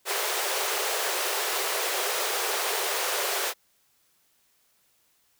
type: high-pass noise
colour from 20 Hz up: pink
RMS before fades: -28 dBFS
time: 0.05-3.54 s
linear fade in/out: 50 ms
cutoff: 370 Hz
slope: 96 dB/octave
effects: white hiss -67 dBFS RMS until 5.39 s